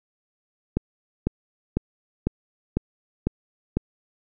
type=click train; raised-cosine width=3 ms; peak=-8 dBFS; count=7; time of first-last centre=0.77-3.77 s; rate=2 Hz; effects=none